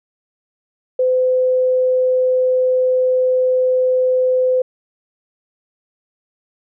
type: tone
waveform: sine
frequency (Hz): 510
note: C5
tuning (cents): -44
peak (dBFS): -12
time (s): 0.99-4.62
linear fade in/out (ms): 5
effects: none